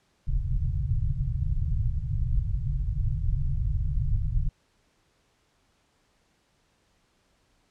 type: low-pass noise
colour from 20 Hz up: pink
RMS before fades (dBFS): -26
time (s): 0.27-4.49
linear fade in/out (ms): 10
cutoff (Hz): 150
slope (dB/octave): 96
effects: pink hiss -68 dBFS RMS until 7.7 s + low-pass 8000 Hz 12 dB/octave